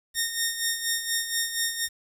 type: tone with tremolo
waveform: 10% pulse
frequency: 1841 Hz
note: A#6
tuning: 22 cents flat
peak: -14 dBFS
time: 0.14-1.89 s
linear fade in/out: 50 ms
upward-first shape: sine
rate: 4.2 Hz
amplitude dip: 65%
effects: 8-bit